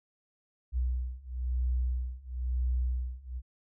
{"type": "beating tone pair", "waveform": "sine", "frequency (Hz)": [61.74, 62.74], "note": ["B1", "B1"], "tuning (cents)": [0, 28], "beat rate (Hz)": 1, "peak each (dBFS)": [-32, -31], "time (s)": [0.72, 3.42], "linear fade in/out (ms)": 50, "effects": []}